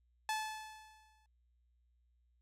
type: tone with exponential decay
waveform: sawtooth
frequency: 867 Hz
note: A5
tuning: 26 cents flat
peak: -29 dBFS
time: 0.29-1.26 s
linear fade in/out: 1 ms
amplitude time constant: 210 ms
effects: added 60 Hz sine -70 dBFS peak until 2.41 s + low-pass 11000 Hz 12 dB/octave